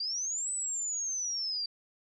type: linear two-way sweep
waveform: sine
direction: up then down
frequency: 4647 to 8060 to 4647 Hz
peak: -31 dBFS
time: 0-1.66 s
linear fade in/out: 5 ms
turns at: 0.52 s
effects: none